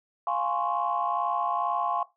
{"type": "chord", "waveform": "sine", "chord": "Db major seventh", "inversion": "first", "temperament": "equal", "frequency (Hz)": [698.5, 830.6, 1046.5, 1108.7], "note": ["F5", "Ab5", "C6", "Db6"], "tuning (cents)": [0, 0, 0, 0], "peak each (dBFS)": -30, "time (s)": [0.27, 2.03], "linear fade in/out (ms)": 2, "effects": ["noise-tail reverb RT60 0.2 s tail -17 dB re dry", "tanh soft clip ceiling -15 dBFS"]}